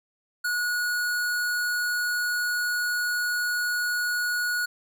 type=tone; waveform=square; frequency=1456 Hz; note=F#6; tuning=28 cents flat; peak=-25 dBFS; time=0.44-4.66 s; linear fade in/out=10 ms; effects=none